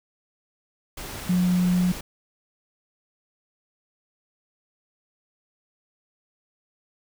sine tone in noise, 179.8 Hz, F#3, 49 cents flat, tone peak -18 dBFS, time 1.29-1.92 s, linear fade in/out 5 ms, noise pink, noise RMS -36 dBFS, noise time 0.97-2.01 s, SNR +15 dB, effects none

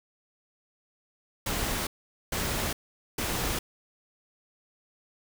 pink noise bursts, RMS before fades -30 dBFS, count 3, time 1.46-3.59 s, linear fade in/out 5 ms, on 410 ms, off 450 ms, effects none

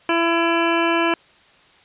harmonic tone, 335.3 Hz, E4, 30 cents sharp, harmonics 1 / 2 / 3 / 4 / 5 / 7 / 8 / 9, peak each -20 / -24 / -23 / -27 / -26 / -26 / -29 / -30 dBFS, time 0.09-1.14 s, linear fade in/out 2 ms, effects white hiss -52 dBFS RMS until 1.84 s + resampled to 8000 Hz

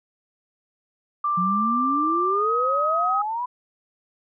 sine tone with pitch glide, 1180 to 1264.7 Hz, D6 to D#6, +8 to +28 cents, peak -20 dBFS, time 1.24-3.22 s, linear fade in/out 5 ms, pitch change +120 cents, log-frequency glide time 2.3-2.5 s
sine exponential sweep, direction up, 174.61 to 1008 Hz, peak -24 dBFS, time 1.37-3.46 s, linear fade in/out 10 ms
effects none

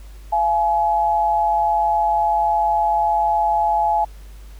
sine tone pair together, 685 / 846.4 Hz, F5 / G#5, -34 / +33 cents, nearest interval major third, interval 367 cents, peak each -21 / -16 dBFS, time 0.32-4.05 s, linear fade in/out 10 ms, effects added 50 Hz sine -36 dBFS peak until 4.59 s + pink hiss -51 dBFS RMS until 4.59 s

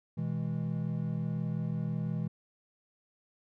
triangle chord, E major, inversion second, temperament equal with one note detuned, 123.47 / 161.98 / 207.7 Hz, B2 / E3 / G#3, 0 / -30 / 0 cents, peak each -34 / -31 / -36 dBFS, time 0.17-2.28 s, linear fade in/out 10 ms, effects none

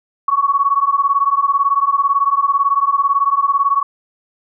sine beating tone pair, 1108.7 / 1126.7 Hz, C#6 / C#6, 0 / +28 cents, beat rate 18 Hz, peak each -15 dBFS, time 0.28-3.83 s, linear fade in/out 5 ms, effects none

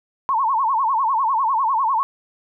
sine tone with vibrato, 986 Hz, B5, 3 cents flat, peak -16 dBFS, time 0.29-2.03 s, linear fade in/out 0 ms, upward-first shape sine, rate 10 Hz, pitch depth 220 cents each way, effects none

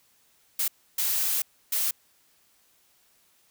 blue noise bursts at uneven times, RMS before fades -26 dBFS, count 3, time 0.59-0.68 / 0.98-1.42 / 1.72-1.91 s, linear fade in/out 5 ms, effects white hiss -64 dBFS RMS until 3.5 s

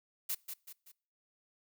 blue noise with echo, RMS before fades -35 dBFS, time 0.29-0.35 s, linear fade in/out 10 ms, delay 190 ms, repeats 3, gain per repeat -7 dB, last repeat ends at 0.92 s, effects noise-tail reverb RT60 0.5 s tail -25 dB re dry

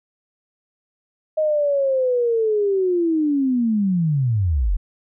sine linear sweep, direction down, 628 to 36.75 Hz, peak -16 dBFS, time 1.37-4.77 s, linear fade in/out 10 ms, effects none

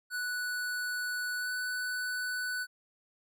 square tone with pitch glide, 1480 to 1492.9 Hz, F#6 to F#6, 0 to +15 cents, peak -33 dBFS, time 0.1-2.67 s, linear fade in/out 50 ms, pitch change +15 cents, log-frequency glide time 1.38-1.49 s, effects none

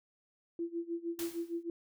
sine tone with tremolo, 338.2 Hz, E4, 44 cents sharp, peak -32 dBFS, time 0.59-1.7 s, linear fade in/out 2 ms, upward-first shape sine, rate 6.5 Hz, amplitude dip 90%
white noise with exponential decay, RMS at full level -40 dBFS, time 1.19-1.63 s, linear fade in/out 1 ms, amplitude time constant 94 ms
effects none

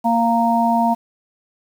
harmonic tone, 232 Hz, A#3, 8 cents flat, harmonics 1 / 3 / 4, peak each -18 / -18 / -18 dBFS, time 0.04-0.95 s, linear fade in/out 20 ms, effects 7-bit

